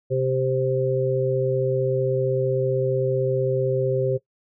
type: harmonic tone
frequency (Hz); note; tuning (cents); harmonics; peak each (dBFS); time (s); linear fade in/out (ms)
130.8; C3; 0; 1 / 3 / 4; -24 / -24 / -24; 0.1-4.18; 20
effects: noise-tail reverb RT60 0.1 s tail -18 dB re dry